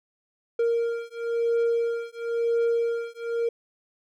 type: beating tone pair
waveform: triangle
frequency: 465.3 / 466.28 Hz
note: A#4 / A#4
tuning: -3 / 0 cents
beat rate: 0.98 Hz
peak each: -24 dBFS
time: 0.59-3.49 s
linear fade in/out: 5 ms
effects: none